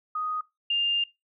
sine tone pair in turn, 1246 / 2804 Hz, D#6 / F7, +2 / +6 cents, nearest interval octave + major second, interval 1404 cents, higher second, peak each -27 / -22 dBFS, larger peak second, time 0.15-0.41 / 0.7-1.04 s, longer second, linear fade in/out 5 ms, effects noise-tail reverb RT60 0.2 s tail -20 dB re dry

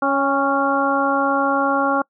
harmonic tone with a mistuned harmonic, 277.2 Hz, C#4, in tune, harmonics 1 / 2 / 3 / 4 / 5, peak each -22 / -22 / -22 / -22 / -22 dBFS, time 0.02-2.02 s, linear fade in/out 5 ms, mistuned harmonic 3, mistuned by -27 cents, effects noise-tail reverb RT60 0.1 s tail -26 dB re dry

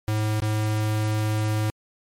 square tone with dropouts, 107.5 Hz, A2, 40 cents flat, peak -22 dBFS, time 0.08-1.7 s, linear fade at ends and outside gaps 0 ms, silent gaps 0.401-0.421 s, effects MP3 64 kbps

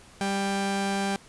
sawtooth tone pair together, 197.2 / 394.4 Hz, G3 / G4, +11 / +11 cents, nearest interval octave, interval 1200 cents, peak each -23 dBFS, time 0.21-1.16 s, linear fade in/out 0 ms, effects pink hiss -52 dBFS RMS until 1.28 s + resampled to 24000 Hz

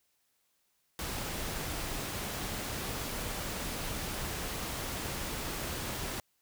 pink noise, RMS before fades -37 dBFS, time 0.99-6.2 s, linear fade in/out 0 ms, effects white hiss -75 dBFS RMS until 6.41 s

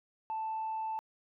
sine tone, 881 Hz, A5, 2 cents sharp, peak -32 dBFS, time 0.3-0.99 s, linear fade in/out 0 ms, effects tanh soft clip ceiling -30 dBFS

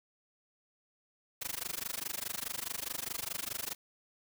white noise with amplitude modulation, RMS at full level -35 dBFS, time 1.41-3.75 s, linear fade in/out 10 ms, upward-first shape sine, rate 24.8 Hz, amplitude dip 100%, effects none

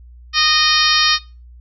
harmonic tone, 617 Hz, D#5, 15 cents flat, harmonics 2 / 3 / 4 / 5 / 6 / 7 / 8 / 9, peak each -20 / -20 / -20 / -20 / -20 / -20 / -20 / -20 dBFS, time 0.33-1.19 s, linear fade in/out 50 ms, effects noise-tail reverb RT60 0.3 s tail -20 dB re dry + added 60 Hz sine -38 dBFS peak until 1.6 s

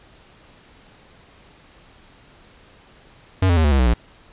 square tone with pitch steps, 93.9 / 86.61 / 79.88 / 73.67 / 67.95 / 62.67 / 57.8 Hz, F#2 / F2 / D#2 / D2 / C#2 / B1 / A#1, +26 / -14 / +46 / +6 / -34 / +26 / -14 cents, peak -14 dBFS, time 3.42-3.938 s, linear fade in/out 5 ms, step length 74 ms, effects pink hiss -50 dBFS RMS until 4.32 s + resampled to 8000 Hz

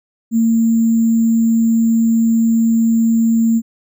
sine tone with sample-and-hold, 227.3 Hz, A#3, 43 cents flat, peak -10 dBFS, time 0.31-3.62 s, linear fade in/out 50 ms, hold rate 7350 Hz, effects none

